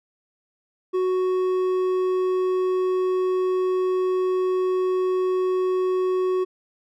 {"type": "tone with hard clipping", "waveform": "triangle", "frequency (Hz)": 370, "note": "F#4", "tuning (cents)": 0, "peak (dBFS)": -21, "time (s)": [0.93, 6.45], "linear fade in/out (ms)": 20, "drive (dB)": 9, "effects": []}